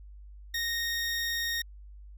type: tone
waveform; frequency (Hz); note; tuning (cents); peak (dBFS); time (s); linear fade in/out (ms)
20% pulse; 1858; A#6; -6; -24; 0.54-1.62; 5
effects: added 50 Hz sine -45 dBFS peak until 2.17 s